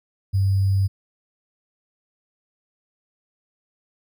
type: tone with sample-and-hold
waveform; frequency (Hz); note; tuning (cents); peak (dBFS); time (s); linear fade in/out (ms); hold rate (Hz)
sine; 97.1; G2; -16; -16; 0.33-0.88; 20; 4900
effects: none